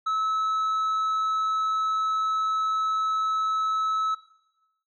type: tone with tanh clipping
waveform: sine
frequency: 1298 Hz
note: E6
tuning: 27 cents flat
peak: -24 dBFS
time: 0.06-4.15 s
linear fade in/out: 10 ms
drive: 5 dB
effects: noise-tail reverb RT60 1.0 s tail -17 dB re dry